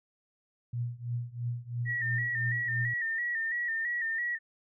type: tone with tremolo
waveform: sine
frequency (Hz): 120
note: B2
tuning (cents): -49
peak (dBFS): -28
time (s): 0.73-2.94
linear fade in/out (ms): 5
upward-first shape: triangle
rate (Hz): 3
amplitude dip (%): 95
type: tone with vibrato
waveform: sine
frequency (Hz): 1864.7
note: A#6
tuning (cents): 0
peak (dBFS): -29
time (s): 1.85-4.39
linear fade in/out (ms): 50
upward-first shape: square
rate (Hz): 3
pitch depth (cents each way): 52
effects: none